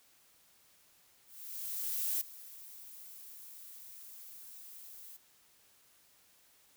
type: noise with ADSR envelope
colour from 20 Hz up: violet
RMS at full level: -33 dBFS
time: 1.25-5.17 s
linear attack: 960 ms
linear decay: 5 ms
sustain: -18 dB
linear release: 9 ms
effects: white hiss -66 dBFS RMS until 6.76 s